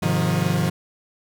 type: chord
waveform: 40% pulse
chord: F minor seventh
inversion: first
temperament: equal with one note detuned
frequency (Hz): 103.83 / 130.81 / 155.56 / 177.97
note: Ab2 / C3 / Eb3 / F3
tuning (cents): 0 / 0 / 0 / +33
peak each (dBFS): -26 / -26 / -22 / -22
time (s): 0.02-0.7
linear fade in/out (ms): 10
effects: none